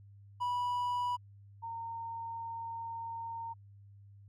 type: tone pair in turn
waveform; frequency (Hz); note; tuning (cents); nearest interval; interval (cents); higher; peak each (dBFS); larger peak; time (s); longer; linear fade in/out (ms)
triangle / sine; 980 / 917.8; B5 / A#5; -14 / -27; minor second; 113; first; -29 / -38; first; 0.4-1.17 / 1.62-3.54; second; 20
effects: added 100 Hz sine -53 dBFS peak until 4.28 s